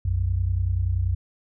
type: tone pair together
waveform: sine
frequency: 61.34 / 91.8 Hz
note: B1 / F#2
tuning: -11 / -13 cents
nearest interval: perfect fifth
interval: 698 cents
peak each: -25 / -22 dBFS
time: 0.05-1.15 s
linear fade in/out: 5 ms
effects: none